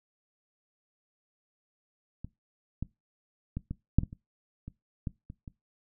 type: clicks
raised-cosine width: 5 ms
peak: -26 / -20 / -21 / -22 / -8 / -21 / -30 / -28 / -20 / -30 / -30 dBFS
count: 11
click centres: 2.246 / 2.826 / 3.57 / 3.71 / 3.986 / 4.034 / 4.129 / 4.68 / 5.072 / 5.301 / 5.478 s
effects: noise-tail reverb RT60 0.2 s tail -20 dB re dry